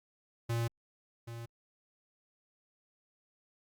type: tone with echo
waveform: square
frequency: 116.54 Hz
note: A#2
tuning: in tune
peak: -31 dBFS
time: 0.49-0.68 s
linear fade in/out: 10 ms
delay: 780 ms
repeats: 1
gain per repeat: -11 dB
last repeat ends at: 1.46 s
effects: Opus 48 kbps